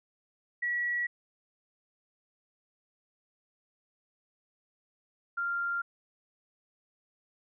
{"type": "tone pair in turn", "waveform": "sine", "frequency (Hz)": [1930, 1391.9], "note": ["B6", "F6"], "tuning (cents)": [-40, -6], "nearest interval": "tritone", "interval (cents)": 566, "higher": "first", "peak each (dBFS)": [-28, -29], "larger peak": "first", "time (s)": [[0.62, 1.07], [5.37, 5.82]], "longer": "neither", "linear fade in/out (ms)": 10, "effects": []}